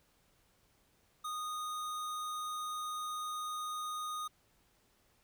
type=tone; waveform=square; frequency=1236 Hz; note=D#6; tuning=12 cents flat; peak=-38 dBFS; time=1.24-4.28 s; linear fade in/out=10 ms; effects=pink hiss -71 dBFS RMS until 5.23 s